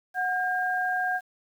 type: tone pair together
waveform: sine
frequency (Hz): 734 / 1607.4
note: F#5 / G6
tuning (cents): -14 / +43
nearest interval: octave + major second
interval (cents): 1357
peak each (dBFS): -27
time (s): 0.14-1.21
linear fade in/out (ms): 50
effects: 9-bit